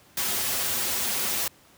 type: noise with comb filter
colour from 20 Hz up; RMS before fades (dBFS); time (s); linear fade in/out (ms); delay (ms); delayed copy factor
white; -27; 0.17-1.48; 5; 6.6; -0.65
effects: pink hiss -56 dBFS RMS until 1.77 s + high-pass 80 Hz 12 dB/octave